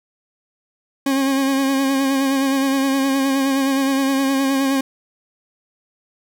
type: tone with vibrato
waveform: 40% pulse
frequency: 271.2 Hz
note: C#4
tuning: 38 cents flat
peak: -15 dBFS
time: 1.06-4.81 s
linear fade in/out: 5 ms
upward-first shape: sine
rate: 9.6 Hz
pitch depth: 32 cents each way
effects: none